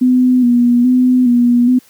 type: tone with vibrato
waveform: sine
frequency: 246.9 Hz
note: B3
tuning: in tune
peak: -7 dBFS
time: 0.01-1.79 s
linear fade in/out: 10 ms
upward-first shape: square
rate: 1.2 Hz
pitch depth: 38 cents each way
effects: white hiss -48 dBFS RMS until 1.89 s + high-pass 100 Hz 12 dB/octave